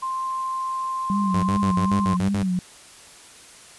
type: tone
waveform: sine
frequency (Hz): 1049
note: C6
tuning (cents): +4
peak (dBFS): -24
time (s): 0.02-2.17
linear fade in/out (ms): 10
type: tone with vibrato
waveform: sine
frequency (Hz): 191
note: G3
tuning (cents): -45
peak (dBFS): -20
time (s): 1.1-2.59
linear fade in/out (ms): 0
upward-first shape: sine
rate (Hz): 2.6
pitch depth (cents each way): 100
type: tone bursts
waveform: sawtooth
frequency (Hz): 98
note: G2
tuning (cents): 0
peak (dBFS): -20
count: 8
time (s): 1.34-2.43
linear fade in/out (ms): 5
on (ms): 89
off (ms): 54
effects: white hiss -46 dBFS RMS until 3.78 s + resampled to 24000 Hz